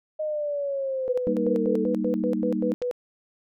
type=exponential sweep; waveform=sine; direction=down; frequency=622.3 to 436.7 Hz; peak=-25 dBFS; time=0.19-1.85 s; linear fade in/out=10 ms
type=tone bursts; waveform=sine; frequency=492.9 Hz; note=B4; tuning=3 cents flat; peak=-24 dBFS; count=10; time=1.08-2.912 s; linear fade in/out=0 ms; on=95 ms; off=98 ms
type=chord; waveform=sine; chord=Eb major; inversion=first; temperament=equal; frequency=196 / 233.1 / 311.1 Hz; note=G3 / Bb3 / Eb4; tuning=0 / 0 / 0 cents; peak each=-28 dBFS; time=1.27-2.74 s; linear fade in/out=0 ms
type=click; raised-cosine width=0.2 ms; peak=-23 dBFS; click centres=2.822 s
effects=none